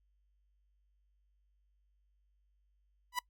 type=tone with exponential growth; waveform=sawtooth; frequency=987 Hz; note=B5; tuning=1 cent flat; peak=-25 dBFS; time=3.12-3.19 s; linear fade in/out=5 ms; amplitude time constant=15 ms; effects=noise-tail reverb RT60 0.1 s tail -24 dB re dry + added 50 Hz sine -70 dBFS peak until 3.29 s